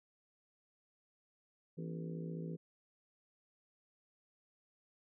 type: harmonic tone with a mistuned harmonic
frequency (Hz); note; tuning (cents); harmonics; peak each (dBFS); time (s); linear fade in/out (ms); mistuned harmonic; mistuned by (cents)
55; A1; 0; 3 / 4 / 5 / 6 / 7 / 8 / 9; -41 / -53 / -51 / -57 / -51 / -53 / -54; 1.77-2.57; 20; 4; +140
effects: none